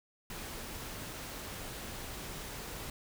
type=noise; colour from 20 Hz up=pink; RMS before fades=-43 dBFS; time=0.3-2.9 s; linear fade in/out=2 ms; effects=none